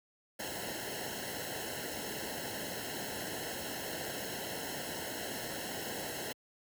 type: noise with comb filter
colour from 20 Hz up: pink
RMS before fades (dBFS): -40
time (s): 0.39-6.33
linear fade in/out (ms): 10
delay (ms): 0.84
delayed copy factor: -1
effects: high-pass 60 Hz 12 dB/octave